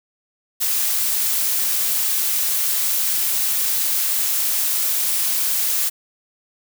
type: noise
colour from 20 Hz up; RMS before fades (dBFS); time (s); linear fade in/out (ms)
blue; -20; 0.6-5.9; 20
effects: none